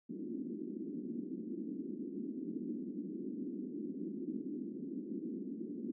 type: band-pass noise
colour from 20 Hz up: white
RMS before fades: -42 dBFS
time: 0.09-5.92 s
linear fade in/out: 10 ms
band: 200 to 340 Hz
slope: 48 dB/octave
effects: none